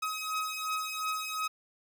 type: beating tone pair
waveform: sawtooth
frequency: 1268 / 1270.8 Hz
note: D#6 / D#6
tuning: +32 / +36 cents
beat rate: 2.8 Hz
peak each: -31 / -32 dBFS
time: 0.02-1.48 s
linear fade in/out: 10 ms
effects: none